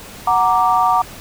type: chord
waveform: sine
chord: Gb augmented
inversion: none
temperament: equal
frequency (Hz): 740 / 932.3 / 1174.7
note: Gb5 / Bb5 / D6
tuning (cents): 0 / 0 / 0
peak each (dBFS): -16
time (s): 0.27-1.02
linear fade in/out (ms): 5
effects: pink hiss -36 dBFS RMS until 1.2 s